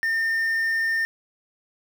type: tone with quantisation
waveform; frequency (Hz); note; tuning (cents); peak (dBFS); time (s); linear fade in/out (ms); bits
triangle; 1812; A#6; -50; -19; 0.03-1.05; 0; 8
effects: none